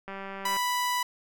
click train, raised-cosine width 0.5 ms, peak -24 dBFS, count 96, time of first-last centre 0.08-0.567 s, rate 195 Hz
sawtooth tone, 987.8 Hz, B5, in tune, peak -22 dBFS, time 0.45-1.03 s, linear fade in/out 5 ms
effects none

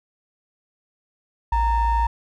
triangle ring-modulated tone, 436.3 Hz, A4, 15 cents flat, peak -12 dBFS, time 1.52-2.07 s, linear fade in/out 5 ms, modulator 493 Hz, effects none

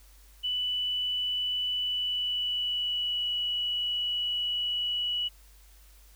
sine tone with pitch glide, 2978 to 2939 Hz, F#7 to F#7, +11 to -12 cents, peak -27 dBFS, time 0.43-5.29 s, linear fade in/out 20 ms, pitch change -23 cents, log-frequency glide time 1.77-3.28 s, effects added 50 Hz sine -53 dBFS peak until 6.15 s + white hiss -60 dBFS RMS until 6.15 s

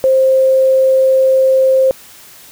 sine tone, 527 Hz, C5, 12 cents sharp, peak -7 dBFS, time 0.04-1.91 s, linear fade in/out 0 ms, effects white hiss -39 dBFS RMS until 2.51 s

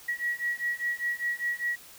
sine beating tone pair, 1917 / 1922 Hz, A#6 / B6, +48 / -48 cents, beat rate 5 Hz, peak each -31 dBFS, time 0.08-1.76 s, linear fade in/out 10 ms, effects white hiss -50 dBFS RMS until 1.98 s

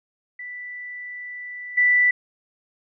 sine tone with level steps, 1975.5 Hz, B6, in tune, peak -32 / -14 dBFS, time 0.39-2.11 s, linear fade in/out 5 ms, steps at 1.77 s, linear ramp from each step 10 ms, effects none

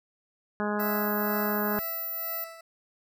harmonic tone, 208.4 Hz, G#3, 6 cents sharp, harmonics 1 / 2 / 3 / 4 / 5 / 6 / 7 / 8, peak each -30 / -33 / -35 / -36 / -37 / -38 / -38 / -39 dBFS, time 0.6-1.79 s, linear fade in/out 0 ms
20% pulse tone with tremolo, 659.3 Hz, E5, in tune, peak -31 dBFS, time 0.79-2.61 s, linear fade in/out 5 ms, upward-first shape triangle, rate 2.1 Hz, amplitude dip 70%
sine tone, 14280 Hz, A9, 24 cents sharp, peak -31 dBFS, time 0.8-2.44 s, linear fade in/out 0 ms
effects none

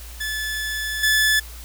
sawtooth tone with level steps, 1731 Hz, A6, 29 cents flat, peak -21 / -12 dBFS, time 0.2-1.4 s, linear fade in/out 10 ms, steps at 1.03 s, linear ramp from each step 5 ms, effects added 58 Hz sine -36 dBFS peak until 1.64 s + white hiss -42 dBFS RMS until 1.64 s

